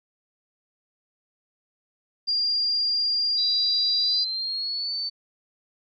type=tone; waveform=sine; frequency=4792 Hz; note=D8; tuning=34 cents sharp; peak=-21 dBFS; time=2.27-4.25 s; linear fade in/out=20 ms
type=tone with pitch glide; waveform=sine; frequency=3942 to 4528 Hz; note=B7 to C#8; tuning=-4 to +36 cents; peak=-26 dBFS; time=3.37-5.1 s; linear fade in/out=20 ms; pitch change=+240 cents; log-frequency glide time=4-4.94 s
effects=none